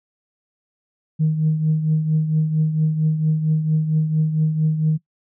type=tone with tremolo; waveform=sine; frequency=156.2 Hz; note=D#3; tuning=7 cents sharp; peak=-12 dBFS; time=1.19-4.98 s; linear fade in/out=20 ms; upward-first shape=triangle; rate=4.4 Hz; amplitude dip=65%; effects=noise-tail reverb RT60 0.1 s tail -21 dB re dry + tanh soft clip ceiling -10 dBFS